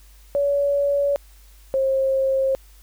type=tone pair in turn; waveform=sine; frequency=567 / 534.7 Hz; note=C#5 / C5; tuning=+39 / +37 cents; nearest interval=minor second; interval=102 cents; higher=first; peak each=-17 dBFS; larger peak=neither; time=0.35-1.16 / 1.74-2.55 s; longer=neither; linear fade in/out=0 ms; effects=added 50 Hz sine -46 dBFS peak until 2.82 s + white hiss -55 dBFS RMS until 2.82 s